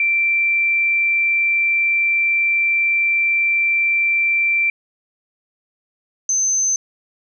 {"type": "tone pair in turn", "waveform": "sine", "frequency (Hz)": [2349, 6194], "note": ["D7", "G8"], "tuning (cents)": [0, -22], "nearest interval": "octave + perfect fourth", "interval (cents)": 1678, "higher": "second", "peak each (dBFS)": [-14, -15], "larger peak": "first", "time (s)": [[0, 4.7], [6.29, 6.76]], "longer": "first", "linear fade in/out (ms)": 2, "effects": []}